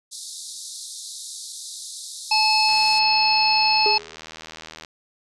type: high-pass noise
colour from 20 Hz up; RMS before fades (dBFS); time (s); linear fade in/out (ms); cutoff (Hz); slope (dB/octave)
pink; -34; 0.11-3; 20; 3700; 96
type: harmonic tone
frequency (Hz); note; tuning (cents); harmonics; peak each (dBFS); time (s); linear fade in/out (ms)
865; A5; -30; 1 / 3 / 5 / 6; -20 / -23 / -21 / -22; 2.31-3.98; 5
type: click train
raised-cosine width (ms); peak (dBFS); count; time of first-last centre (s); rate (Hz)
0.2; -20; 173; 2.69-4.848; 79.7
type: tone with exponential decay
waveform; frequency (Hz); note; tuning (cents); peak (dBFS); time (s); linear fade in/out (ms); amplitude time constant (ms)
triangle; 415.3; G#4; 0; -18; 3.86-4.16; 1; 65
effects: resampled to 24000 Hz